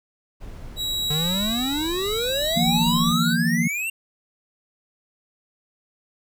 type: noise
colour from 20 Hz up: brown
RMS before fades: -37 dBFS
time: 0.4-3.15 s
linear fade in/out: 20 ms
type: tone with tremolo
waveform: 40% pulse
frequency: 3871 Hz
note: B7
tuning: 35 cents flat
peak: -21 dBFS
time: 0.76-3.37 s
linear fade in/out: 50 ms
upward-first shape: triangle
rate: 0.64 Hz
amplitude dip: 55%
type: exponential sweep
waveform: square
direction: up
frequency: 146 to 2782 Hz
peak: -25 dBFS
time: 1.1-3.9 s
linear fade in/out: 5 ms
type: chord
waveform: sine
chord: Eb suspended second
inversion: none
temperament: equal with one note detuned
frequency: 159.29 / 174.61 / 233.1 Hz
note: Eb3 / F3 / Bb3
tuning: +41 / 0 / 0 cents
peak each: -26 / -23 / -22 dBFS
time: 2.56-3.68 s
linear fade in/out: 10 ms
effects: none